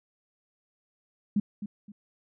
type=tone with echo; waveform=sine; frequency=206.1 Hz; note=G#3; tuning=13 cents flat; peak=-21 dBFS; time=1.36-1.4 s; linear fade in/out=5 ms; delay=260 ms; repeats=2; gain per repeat=-11 dB; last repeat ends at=1.92 s; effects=none